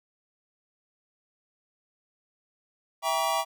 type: chord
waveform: square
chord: E diminished seventh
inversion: none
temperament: just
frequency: 659.3 / 791.1 / 949.3 / 1139.2 Hz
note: E5 / G5 / Bb5 / Db6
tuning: 0 / +16 / +31 / +47 cents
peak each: -31 dBFS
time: 3.02-3.45 s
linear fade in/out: 50 ms
effects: none